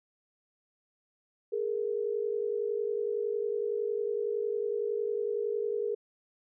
sine tone pair together, 415.3 / 466.2 Hz, G#4 / A#4, 0 / 0 cents, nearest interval major second, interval 200 cents, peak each -31 / -32 dBFS, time 1.52-5.95 s, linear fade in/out 10 ms, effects none

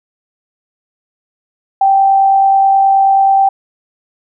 sine tone with amplitude modulation, 781 Hz, G5, 7 cents flat, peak -5 dBFS, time 1.81-3.49 s, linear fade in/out 5 ms, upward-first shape sine, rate 49.4 Hz, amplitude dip 25%, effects none

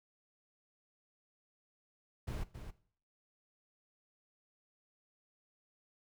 brown noise with echo, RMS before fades -39 dBFS, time 2.27-2.44 s, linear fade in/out 10 ms, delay 270 ms, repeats 1, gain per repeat -8 dB, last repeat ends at 2.71 s, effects noise-tail reverb RT60 0.5 s tail -17 dB re dry

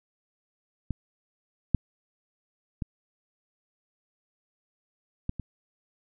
clicks, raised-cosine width 5 ms, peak -17 / -8 / -18 / -16 / -22 dBFS, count 5, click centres 0.907 / 1.747 / 2.822 / 5.294 / 5.397 s, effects none

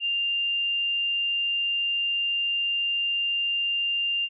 sine tone, 2794 Hz, F7, in tune, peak -23 dBFS, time 0-4.29 s, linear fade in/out 50 ms, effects none

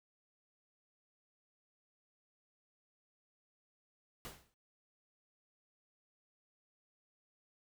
pink noise with exponential decay, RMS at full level -44 dBFS, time 4.25-4.54 s, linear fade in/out 0 ms, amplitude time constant 62 ms, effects noise-tail reverb RT60 0.3 s tail -24 dB re dry

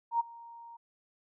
sine tone with ADSR envelope, 932.3 Hz, A#5, in tune, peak -23 dBFS, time 0.11-0.77 s, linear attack 88 ms, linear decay 18 ms, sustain -23 dB, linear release 11 ms, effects none

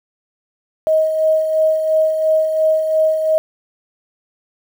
sine tone with tremolo, 630 Hz, D#5, 21 cents sharp, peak -10 dBFS, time 0.87-3.38 s, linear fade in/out 0 ms, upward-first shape sine, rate 2.9 Hz, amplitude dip 50%, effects 7-bit

